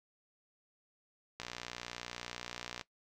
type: click train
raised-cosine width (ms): 0.2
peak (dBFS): -23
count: 86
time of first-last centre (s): 1.4-2.812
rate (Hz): 60.2
effects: noise-tail reverb RT60 0.1 s tail -18 dB re dry

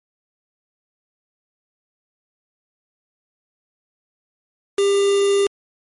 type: tone with quantisation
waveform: triangle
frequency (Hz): 398.7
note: G4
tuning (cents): +29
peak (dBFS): -12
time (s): 4.78-5.47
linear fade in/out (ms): 5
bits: 4
effects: MP3 48 kbps

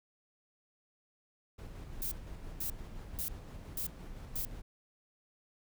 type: noise with tremolo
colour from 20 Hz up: brown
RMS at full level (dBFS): -44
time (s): 1.58-4.62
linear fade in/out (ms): 10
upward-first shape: square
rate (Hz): 5.8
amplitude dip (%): 25
type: noise bursts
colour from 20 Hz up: violet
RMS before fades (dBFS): -37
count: 5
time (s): 2.02-4.45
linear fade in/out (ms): 0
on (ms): 94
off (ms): 490
effects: none

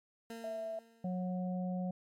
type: tone with exponential decay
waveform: 20% pulse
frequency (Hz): 228.6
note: A#3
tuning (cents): -34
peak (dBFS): -37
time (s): 0.3-1.55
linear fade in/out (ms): 2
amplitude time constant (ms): 270
type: tone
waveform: sine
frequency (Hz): 659.3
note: E5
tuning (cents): 0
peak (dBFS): -37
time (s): 0.44-0.79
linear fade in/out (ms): 2
type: harmonic tone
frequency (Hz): 182.4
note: F#3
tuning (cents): -24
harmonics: 1 / 3 / 4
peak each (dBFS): -34 / -44 / -46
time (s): 1.04-1.91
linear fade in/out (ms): 5
effects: MP3 64 kbps

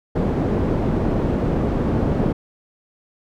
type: low-pass noise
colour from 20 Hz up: white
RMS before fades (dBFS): -20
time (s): 0.15-2.33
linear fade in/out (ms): 10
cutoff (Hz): 330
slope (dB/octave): 12
effects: none

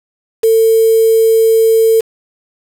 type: tone with quantisation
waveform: sine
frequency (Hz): 450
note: A4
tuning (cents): +39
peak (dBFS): -6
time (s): 0.43-2.01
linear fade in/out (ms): 10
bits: 4
effects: none

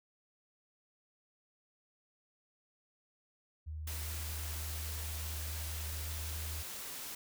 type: tone with pitch glide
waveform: sine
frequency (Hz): 77.6 to 78.32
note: D#2 to D#2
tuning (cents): -4 to +12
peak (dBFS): -39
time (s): 3.66-6.63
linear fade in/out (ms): 20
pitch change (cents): +16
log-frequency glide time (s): 5.65-6.02
type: noise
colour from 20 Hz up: white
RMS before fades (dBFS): -44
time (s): 3.87-7.15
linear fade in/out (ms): 5
effects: none

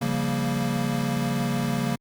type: chord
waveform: square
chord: G half-diminished seventh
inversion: second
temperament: equal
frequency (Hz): 138.59 / 174.61 / 196 / 233.1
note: Db3 / F3 / G3 / Bb3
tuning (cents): 0 / 0 / 0 / 0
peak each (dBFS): -29 / -32 / -32 / -28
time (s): 0.01-1.96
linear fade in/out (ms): 10
effects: Opus 48 kbps

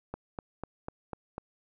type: click train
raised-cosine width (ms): 1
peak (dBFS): -22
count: 6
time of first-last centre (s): 0.14-1.381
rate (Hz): 4.03
effects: none

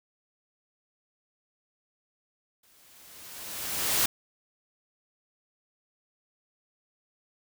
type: noise with exponential growth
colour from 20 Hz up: white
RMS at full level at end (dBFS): -23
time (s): 2.63-4.06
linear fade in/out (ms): 5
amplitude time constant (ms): 310
effects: none

